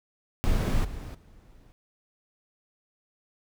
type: noise with level steps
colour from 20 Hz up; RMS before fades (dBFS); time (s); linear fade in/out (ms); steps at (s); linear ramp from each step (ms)
brown; -24 / -37 / -53; 0.44-1.72; 0; 0.84 / 1.14; 10
effects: none